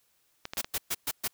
clicks, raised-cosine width 0.2 ms, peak -18 dBFS, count 4, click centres 0.454 / 0.535 / 0.571 / 0.645 s
white noise bursts, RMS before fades -30 dBFS, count 5, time 0.57-1.28 s, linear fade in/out 10 ms, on 46 ms, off 120 ms
effects white hiss -70 dBFS RMS until 1.33 s

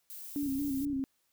violet noise, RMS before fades -45 dBFS, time 0.1-0.85 s, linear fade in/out 0 ms
sine tone with vibrato, 277.2 Hz, C#4, in tune, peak -30 dBFS, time 0.36-1.04 s, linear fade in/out 0 ms, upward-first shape square, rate 4.4 Hz, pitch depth 55 cents each way
click train, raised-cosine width 5 ms, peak -37 dBFS, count 19, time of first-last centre 0.43-0.994 s, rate 31.9 Hz
effects white hiss -75 dBFS RMS until 1.32 s

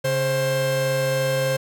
45% pulse tone pair together, 137.8 / 528 Hz, C#3 / C5, -10 / +16 cents, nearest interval octave + major seventh, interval 2326 cents, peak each -25 / -21 dBFS, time 0.04-1.57 s, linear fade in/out 10 ms, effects none

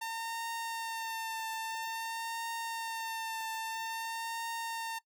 sawtooth tone with vibrato, 906 Hz, A#5, 50 cents flat, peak -32 dBFS, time 0.01-4.99 s, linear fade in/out 10 ms, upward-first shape triangle, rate 0.5 Hz, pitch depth 28 cents each way, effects noise-tail reverb RT60 0.1 s tail -20 dB re dry

